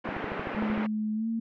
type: band-pass noise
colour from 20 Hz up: pink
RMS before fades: -35 dBFS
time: 0.04-0.87 s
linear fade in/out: 10 ms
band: 200 to 2300 Hz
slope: 24 dB/octave
type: click train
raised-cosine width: 2 ms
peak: -22 dBFS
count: 10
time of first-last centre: 0.09-0.777 s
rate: 13.1 Hz
type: tone with pitch glide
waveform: sine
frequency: 214.6 to 227 Hz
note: A3 to A#3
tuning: -43 to -46 cents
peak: -27 dBFS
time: 0.56-1.4 s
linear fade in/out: 10 ms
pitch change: +97 cents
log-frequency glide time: 1.14-1.28 s
effects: none